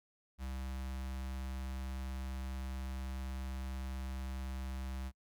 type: tone with notch filter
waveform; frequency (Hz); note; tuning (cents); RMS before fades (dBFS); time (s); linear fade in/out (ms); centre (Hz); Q
square; 65.41; C2; 0; -41; 0.38-5.12; 50; 420; 1.4
effects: noise-tail reverb RT60 0.1 s tail -26 dB re dry